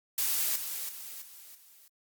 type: noise with echo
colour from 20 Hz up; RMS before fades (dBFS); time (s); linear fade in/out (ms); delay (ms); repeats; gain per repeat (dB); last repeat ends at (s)
blue; -29; 0.18-0.56; 2; 330; 4; -7; 1.88
effects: Opus 48 kbps